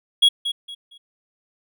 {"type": "tone with echo", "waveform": "triangle", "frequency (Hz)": 3322, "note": "G#7", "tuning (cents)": 0, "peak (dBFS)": -9, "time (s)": [0.22, 0.29], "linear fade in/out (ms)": 10, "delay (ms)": 230, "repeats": 3, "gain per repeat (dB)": -11, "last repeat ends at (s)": 0.98, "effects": []}